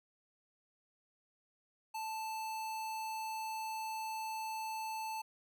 square tone, 880 Hz, A5, in tune, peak -39 dBFS, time 1.94-5.22 s, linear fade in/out 10 ms, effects none

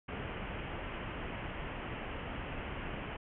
pink low-pass noise, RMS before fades -41 dBFS, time 0.08-3.17 s, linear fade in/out 10 ms, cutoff 3100 Hz, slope 96 dB/octave, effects none

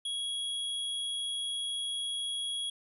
square tone, 3322 Hz, G#7, in tune, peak -33 dBFS, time 0.05-2.7 s, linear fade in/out 5 ms, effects resampled to 32000 Hz + 12-bit

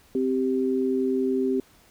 sine tone pair together, 260.8 / 390.8 Hz, C4 / G4, -5 / -5 cents, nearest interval perfect fifth, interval 700 cents, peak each -24 dBFS, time 0.15-1.6 s, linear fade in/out 2 ms, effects pink hiss -57 dBFS RMS until 1.9 s

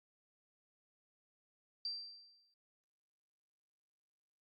sine tone with exponential decay, 4699 Hz, D8, in tune, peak -36 dBFS, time 1.85-2.54 s, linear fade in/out 2 ms, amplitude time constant 150 ms, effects Opus 48 kbps

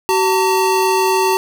square tone pair together, 379.8 / 902 Hz, F#4 / A5, +45 / +43 cents, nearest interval octave + minor third, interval 1498 cents, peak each -16 dBFS, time 0.09-1.37 s, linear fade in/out 0 ms, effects none

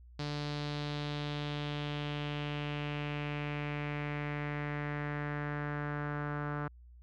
sawtooth tone with low-pass filter sweep, 146.83 Hz, D3, in tune, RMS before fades -37 dBFS, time 0.19-6.68 s, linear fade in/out 5 ms, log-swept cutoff 4500 to 1400 Hz, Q 3.1, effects added 60 Hz sine -52 dBFS peak until 7.02 s

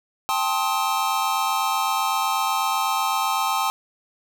square chord, A half-diminished seventh, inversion third, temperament just, 792 / 880 / 1056 / 1267.2 Hz, G5 / A5 / C6 / Eb6, +18 / 0 / +16 / +31 cents, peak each -27 dBFS, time 0.29-3.7 s, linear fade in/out 0 ms, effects none

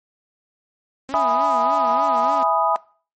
sawtooth tone with vibrato, 260.1 Hz, C4, 10 cents flat, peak -26 dBFS, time 1.09-2.43 s, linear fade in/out 0 ms, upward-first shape sine, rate 3.4 Hz, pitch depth 180 cents each way
sine chord, E major seventh, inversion none, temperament equal, 659.3 / 830.6 / 987.8 / 1244.5 Hz, E5 / G#5 / B5 / D#6, 0 / 0 / 0 / 0 cents, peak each -21 dBFS, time 1.14-2.76 s, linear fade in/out 0 ms
effects noise-tail reverb RT60 0.4 s tail -21 dB re dry + MP3 32 kbps

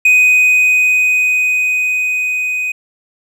triangle tone with level ramp, 2499 Hz, D#7, 7 cents sharp, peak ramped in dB -4 to -14 dBFS, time 0.05-2.72 s, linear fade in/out 5 ms, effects none

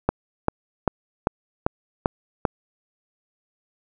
click train, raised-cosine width 1 ms, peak -4 dBFS, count 7, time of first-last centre 0.09-2.452 s, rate 2.54 Hz, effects none

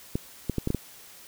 clicks, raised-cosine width 3 ms, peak -13 dBFS, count 6, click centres 0.155 / 0.497 / 0.583 / 0.674 / 0.704 / 0.747 s, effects white hiss -49 dBFS RMS until 1.27 s

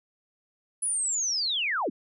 sine linear sweep, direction down, 10170 to 175.6 Hz, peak -25 dBFS, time 0.82-1.9 s, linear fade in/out 10 ms, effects none

